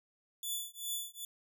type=tone with tremolo; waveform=10% pulse; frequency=3466 Hz; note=A7; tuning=27 cents flat; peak=-26 dBFS; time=0.43-1.25 s; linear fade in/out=2 ms; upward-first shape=triangle; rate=2.5 Hz; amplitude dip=100%; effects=none